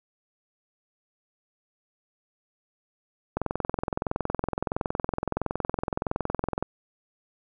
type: click train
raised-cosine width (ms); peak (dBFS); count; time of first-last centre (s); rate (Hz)
1; -12; 71; 3.37-6.626; 21.5
effects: none

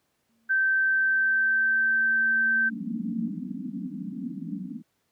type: tone with exponential growth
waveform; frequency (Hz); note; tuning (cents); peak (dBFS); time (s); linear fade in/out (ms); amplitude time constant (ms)
sine; 227.7; A#3; -40; -27; 0.29-3.28; 5; 650
type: tone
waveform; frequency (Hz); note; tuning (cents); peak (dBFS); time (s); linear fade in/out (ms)
sine; 1553; G6; -17; -20; 0.49-2.7; 20
type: band-pass noise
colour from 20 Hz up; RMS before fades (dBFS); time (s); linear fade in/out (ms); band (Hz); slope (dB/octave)
pink; -34; 2.69-4.83; 50; 170 to 290; 96
effects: pink hiss -73 dBFS RMS until 5.11 s + high-pass 100 Hz 12 dB/octave

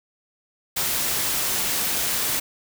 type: noise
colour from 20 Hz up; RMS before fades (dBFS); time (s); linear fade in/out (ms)
white; -24; 0.76-2.4; 10
effects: none

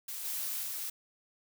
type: noise with level steps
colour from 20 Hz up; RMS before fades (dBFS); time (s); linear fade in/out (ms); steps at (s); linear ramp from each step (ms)
blue; -40 / -36 / -38; 0.08-0.9; 5; 0.24 / 0.62; 20
effects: none

